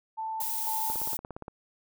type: tone with tremolo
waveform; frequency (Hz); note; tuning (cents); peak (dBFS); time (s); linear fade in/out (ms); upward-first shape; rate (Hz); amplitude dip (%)
sine; 884; A5; +8; -31; 0.17-1.16; 20; square; 2; 65
type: noise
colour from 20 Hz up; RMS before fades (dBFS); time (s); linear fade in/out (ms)
violet; -32; 0.4-1.17; 5
type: click train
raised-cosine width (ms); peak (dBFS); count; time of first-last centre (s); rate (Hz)
1; -25; 11; 0.9-1.481; 17.2
effects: none